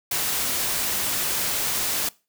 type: noise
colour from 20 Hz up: white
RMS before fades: -25 dBFS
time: 0.11-2.09 s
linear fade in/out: 5 ms
effects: noise-tail reverb RT60 0.3 s tail -22 dB re dry